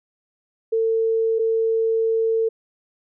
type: tone pair in turn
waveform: sine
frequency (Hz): 450 / 450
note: A4 / A4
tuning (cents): +39 / +39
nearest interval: unison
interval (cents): 0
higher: neither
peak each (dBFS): -17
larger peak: neither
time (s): 0.72-1.39 / 1.39-2.49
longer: second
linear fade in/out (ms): 10
effects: none